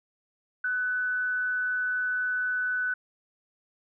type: tone with amplitude modulation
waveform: sine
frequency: 1496 Hz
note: F#6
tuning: 19 cents sharp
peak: -24 dBFS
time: 0.64-2.94 s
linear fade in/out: 5 ms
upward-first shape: sine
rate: 213 Hz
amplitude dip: 30%
effects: none